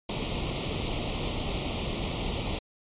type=noise with comb filter; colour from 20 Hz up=pink; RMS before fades=-31 dBFS; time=0.09-2.59 s; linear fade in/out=5 ms; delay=0.31 ms; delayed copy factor=+0.95; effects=resampled to 8000 Hz